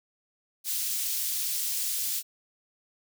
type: high-pass noise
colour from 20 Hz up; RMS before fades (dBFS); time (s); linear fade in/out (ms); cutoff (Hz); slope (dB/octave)
white; -30; 0.64-2.23; 50; 3900; 12
effects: none